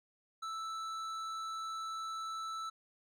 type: tone with hard clipping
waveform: sine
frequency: 1318.5 Hz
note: E6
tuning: in tune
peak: -40 dBFS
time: 0.42-2.7 s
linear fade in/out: 10 ms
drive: 10 dB
effects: none